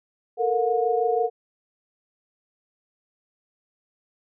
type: tone cluster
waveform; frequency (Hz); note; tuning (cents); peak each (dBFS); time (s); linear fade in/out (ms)
sine; 444.7 / 470.8 / 722; A4 / A#4 / F#5; +18 / +17 / -43; -24; 0.37-1.3; 50
effects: none